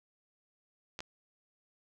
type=clicks; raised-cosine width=0.2 ms; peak=-23 dBFS; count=2; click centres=0.991 / 1.005 s; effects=none